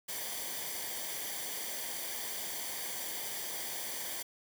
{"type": "noise with comb filter", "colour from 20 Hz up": "white", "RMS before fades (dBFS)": -39, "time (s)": [0.08, 4.23], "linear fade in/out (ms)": 10, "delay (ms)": 0.75, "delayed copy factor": -0.65, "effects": []}